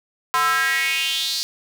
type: tone with high-pass filter sweep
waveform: square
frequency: 146.83 Hz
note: D3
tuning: in tune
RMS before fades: -21 dBFS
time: 0.34-1.43 s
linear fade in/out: 0 ms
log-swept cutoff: 1100 to 4700 Hz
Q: 4.6
effects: 7-bit